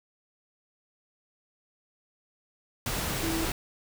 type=tone in noise; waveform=sine; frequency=326.7 Hz; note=E4; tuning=15 cents flat; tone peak=-30 dBFS; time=3.23-3.45 s; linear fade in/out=2 ms; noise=pink; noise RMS=-31 dBFS; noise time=2.86-3.52 s; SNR=-2 dB; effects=none